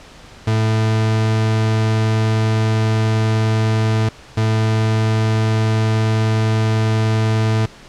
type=tone pair in turn; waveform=40% pulse; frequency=110.1 / 110.1 Hz; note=A2 / A2; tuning=+2 / +2 cents; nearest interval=unison; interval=0 cents; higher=neither; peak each=-13 dBFS; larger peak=neither; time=0.47-4.09 / 4.37-7.66 s; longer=first; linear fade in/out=5 ms; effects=pink hiss -41 dBFS RMS until 7.88 s + low-pass 6000 Hz 12 dB/octave